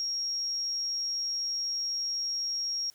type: tone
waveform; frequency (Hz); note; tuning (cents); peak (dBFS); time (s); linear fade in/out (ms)
sine; 5588; F8; 0; -29; 0-2.9; 0
effects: white hiss -62 dBFS RMS until 2.94 s